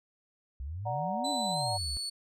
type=exponential two-way sweep; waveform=sine; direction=up then down; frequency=61.74 to 295.1 to 61.74 Hz; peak=-35 dBFS; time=0.6-1.97 s; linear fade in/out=0 ms; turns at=1.3 s
type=chord; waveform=sine; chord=D augmented; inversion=none; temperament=equal; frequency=587.3 / 740 / 932.3 Hz; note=D5 / F#5 / A#5; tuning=0 / 0 / 0 cents; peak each=-37 / -33 / -37 dBFS; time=0.85-1.78 s; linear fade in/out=20 ms
type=tone with pitch glide; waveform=35% pulse; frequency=3995 to 4433 Hz; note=B7 to C#8; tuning=+19 to -1 cents; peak=-32 dBFS; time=1.24-2.1 s; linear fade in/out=10 ms; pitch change=+180 cents; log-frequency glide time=1.51-1.81 s
effects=resampled to 32000 Hz